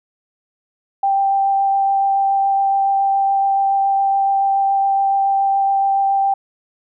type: tone with vibrato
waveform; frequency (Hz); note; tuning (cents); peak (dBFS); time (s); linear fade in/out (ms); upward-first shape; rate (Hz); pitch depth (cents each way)
sine; 786; G5; +4; -13; 1.03-6.34; 5; sine; 7.1; 8
effects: none